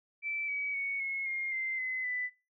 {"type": "tone with pitch steps", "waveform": "sine", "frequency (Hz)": [2324, 2274, 2224, 2176, 2129, 2082, 2037, 1993], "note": ["D7", "C#7", "C#7", "C#7", "C7", "C7", "C7", "B6"], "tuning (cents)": [-19, 44, 5, -33, 30, -9, -47, 15], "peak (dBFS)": -32, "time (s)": [0.22, 2.3], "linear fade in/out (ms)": 50, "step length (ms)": 260, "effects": ["noise-tail reverb RT60 0.3 s tail -21 dB re dry"]}